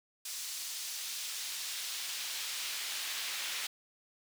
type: noise with high-pass filter sweep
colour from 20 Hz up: brown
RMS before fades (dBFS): -39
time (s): 0.25-3.67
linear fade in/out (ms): 5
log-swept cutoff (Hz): 5400 to 2700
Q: 0.91
effects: none